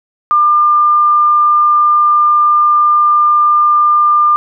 sine tone, 1199 Hz, D6, 36 cents sharp, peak -6 dBFS, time 0.31-4.36 s, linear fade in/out 0 ms, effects none

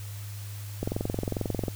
click train, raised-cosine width 2 ms, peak -15 dBFS, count 20, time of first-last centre 0.83-1.682 s, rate 22.3 Hz, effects added 102 Hz sine -36 dBFS peak until 1.75 s + white hiss -47 dBFS RMS until 1.75 s

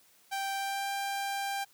sawtooth tone with pitch glide, 784 to 792.7 Hz, G5 to G5, 0 to +19 cents, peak -28 dBFS, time 0.31-1.65 s, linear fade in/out 20 ms, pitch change +19 cents, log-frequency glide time 0.53-0.91 s, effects white hiss -63 dBFS RMS until 1.73 s + high-pass 100 Hz 12 dB/octave

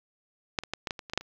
clicks, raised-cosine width 0.2 ms, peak -8 / -21 / -13 / -14 / -13 / -21 / -26 / -13 / -8 / -27 dBFS, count 10, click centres 0.588 / 0.636 / 0.736 / 0.872 / 0.908 / 0.992 / 1.098 / 1.135 / 1.176 / 1.21 s, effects low-pass 6000 Hz 12 dB/octave + 8-bit

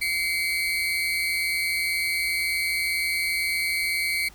35% pulse tone pair together, 2093 / 2265 Hz, C7 / C#7, 0 / +37 cents, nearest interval minor second, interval 137 cents, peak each -25 / -24 dBFS, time 0.01-4.29 s, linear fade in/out 10 ms, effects added 50 Hz sine -50 dBFS peak until 4.34 s + pink hiss -51 dBFS RMS until 4.34 s

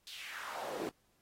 brown noise with high-pass filter sweep, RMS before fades -43 dBFS, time 0.07-0.89 s, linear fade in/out 0 ms, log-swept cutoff 4000 to 320 Hz, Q 3, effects pink hiss -74 dBFS RMS until 1.21 s + AAC 48 kbps

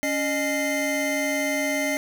square tone cluster, 279.3 / 611 / 2086 Hz, C#4 / D#5 / C7, +13 / -32 / -6 cents, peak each -28 dBFS, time 0.03-1.97 s, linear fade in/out 0 ms, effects none

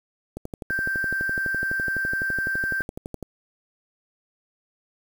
click train, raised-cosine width 2 ms, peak -19 dBFS, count 35, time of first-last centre 0.37-3.227 s, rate 11.9 Hz
sine tone, 1568 Hz, G6, in tune, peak -23 dBFS, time 0.7-2.82 s, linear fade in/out 0 ms
effects 7-bit

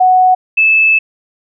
sine tone pair in turn, 740 / 2619 Hz, F#5 / E7, 0 / -12 cents, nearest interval octave + minor seventh, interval 2188 cents, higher second, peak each -5 / -6 dBFS, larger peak first, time 0-0.35 / 0.57-0.99 s, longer second, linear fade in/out 10 ms, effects none

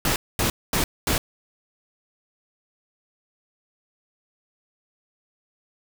pink noise bursts, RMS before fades -22 dBFS, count 4, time 0.05-1.18 s, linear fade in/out 2 ms, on 110 ms, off 230 ms, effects none

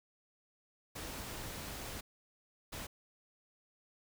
pink noise bursts at uneven times, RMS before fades -44 dBFS, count 2, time 0.95-2.01 / 2.72-2.87 s, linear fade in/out 10 ms, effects none

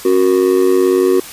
triangle tone with amplitude modulation, 370 Hz, F#4, in tune, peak -3 dBFS, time 0.05-1.2 s, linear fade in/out 5 ms, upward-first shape sine, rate 98.1 Hz, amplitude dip 90%, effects white hiss -32 dBFS RMS until 1.32 s + resampled to 32000 Hz

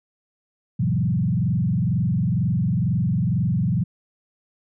sine tone with frequency modulation, 146.83 Hz, D3, in tune, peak -18 dBFS, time 0.79-3.84 s, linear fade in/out 10 ms, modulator 22.1 Hz, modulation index 2, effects none

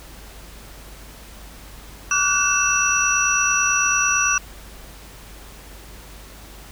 sine tone cluster, 1148 / 1451 / 1520 / 2668 / 5830 Hz, D6 / F#6 / F#6 / E7 / F#8, -40 / -34 / +46 / +20 / -26 cents, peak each -23 / -24 / -26 / -23 / -20 dBFS, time 2.11-4.38 s, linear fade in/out 2 ms, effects added 50 Hz sine -41 dBFS peak until 6.71 s + pink hiss -43 dBFS RMS until 6.71 s

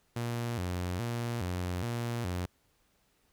sawtooth tone with vibrato, 103.1 Hz, G#2, 12 cents flat, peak -28 dBFS, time 0.16-2.46 s, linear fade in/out 5 ms, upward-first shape square, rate 1.2 Hz, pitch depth 240 cents each way, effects pink hiss -71 dBFS RMS until 3.32 s

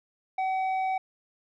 square tone with low-pass filter, 758 Hz, F#5, 42 cents sharp, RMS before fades -28 dBFS, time 0.38-0.98 s, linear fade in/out 5 ms, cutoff 1600 Hz, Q 7.8, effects none

